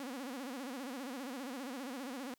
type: tone with vibrato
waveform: sawtooth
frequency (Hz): 261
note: C4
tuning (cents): -4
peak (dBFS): -37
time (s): 0-2.34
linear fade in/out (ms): 2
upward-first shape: sine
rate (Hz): 15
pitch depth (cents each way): 160
effects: white hiss -75 dBFS RMS until 2.38 s